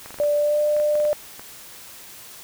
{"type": "clicks", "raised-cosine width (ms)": 0.5, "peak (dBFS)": -23, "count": 12, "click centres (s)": [0.06, 0.106, 0.143, 0.187, 0.236, 0.766, 0.8, 0.954, 1.001, 1.052, 1.132, 1.395]}
{"type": "tone with pitch glide", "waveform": "sine", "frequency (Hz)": [587.3, 596.9], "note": ["D5", "D5"], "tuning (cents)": [0, 28], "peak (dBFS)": -17, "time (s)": [0.2, 1.13], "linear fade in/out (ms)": 0, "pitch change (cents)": 28, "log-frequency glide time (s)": [0.36, 0.61]}
{"effects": ["white hiss -42 dBFS RMS until 2.43 s"]}